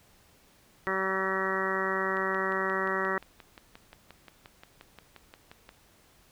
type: harmonic tone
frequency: 190.7 Hz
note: G3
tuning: 47 cents flat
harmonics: 1 / 2 / 3 / 4 / 5 / 6 / 7 / 8 / 9 / 10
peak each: -39 / -33 / -37 / -42 / -38 / -35 / -35 / -39 / -38 / -33 dBFS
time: 0.87-3.18 s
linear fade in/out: 0 ms
type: click train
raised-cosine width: 0.3 ms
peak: -30 dBFS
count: 21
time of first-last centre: 2.17-5.691 s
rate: 5.68 Hz
effects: pink hiss -61 dBFS RMS until 6.31 s